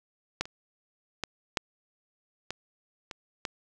clicks, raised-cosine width 0.2 ms, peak -11 / -26 / -13 / -8 / -16 / -21 / -14 dBFS, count 7, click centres 0.41 / 0.455 / 1.237 / 1.572 / 2.506 / 3.112 / 3.452 s, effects none

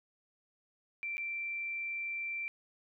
sine tone with dropouts, 2349 Hz, D7, in tune, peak -35 dBFS, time 1.03-2.48 s, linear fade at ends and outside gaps 0 ms, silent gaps 1.17-1.18 s, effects none

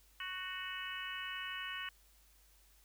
harmonic tone with a mistuned harmonic, 369.3 Hz, F#4, 3 cents flat, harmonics 3 / 4 / 5 / 6 / 7 / 8, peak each -48 / -47 / -46 / -51 / -49 / -45 dBFS, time 0.2-1.89 s, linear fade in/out 2 ms, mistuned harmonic 4, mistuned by +18 cents, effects added 50 Hz sine -66 dBFS peak until 2.84 s + white hiss -68 dBFS RMS until 2.84 s

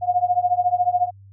sine tone with tremolo, 718 Hz, F5, 48 cents sharp, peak -12 dBFS, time 0.01-1.11 s, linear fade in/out 50 ms, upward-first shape triangle, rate 14 Hz, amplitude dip 100%, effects added 98 Hz sine -43 dBFS peak until 1.32 s

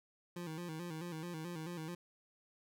25% pulse tone with vibrato, 166.4 Hz, E3, 17 cents sharp, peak -38 dBFS, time 0.36-1.95 s, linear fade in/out 5 ms, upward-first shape square, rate 4.6 Hz, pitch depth 88 cents each way, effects none

